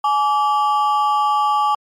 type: ring-modulated tone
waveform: triangle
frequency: 1001 Hz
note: B5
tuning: 23 cents sharp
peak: -9 dBFS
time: 0.04-1.75 s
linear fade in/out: 5 ms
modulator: 158 Hz
effects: MP3 64 kbps